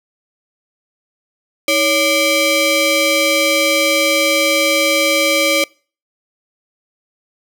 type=ring-modulated tone; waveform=sawtooth; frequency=880 Hz; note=A5; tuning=in tune; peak=-5 dBFS; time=1.68-5.64 s; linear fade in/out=2 ms; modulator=1440 Hz; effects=noise-tail reverb RT60 0.4 s tail -26 dB re dry